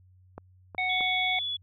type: clicks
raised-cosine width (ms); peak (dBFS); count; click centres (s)
1; -25; 3; 0.38 / 0.748 / 1.008
type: harmonic tone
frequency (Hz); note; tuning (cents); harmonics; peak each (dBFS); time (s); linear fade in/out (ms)
740; F#5; 0; 1 / 3 / 5; -31 / -27 / -40; 0.78-1.39; 2
type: tone with vibrato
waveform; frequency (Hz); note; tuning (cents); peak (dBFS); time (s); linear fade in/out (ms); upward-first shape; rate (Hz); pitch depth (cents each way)
sine; 3415; G#7; +48; -29; 0.89-1.57; 10; triangle; 2.5; 11
effects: added 92 Hz sine -55 dBFS peak until 1.62 s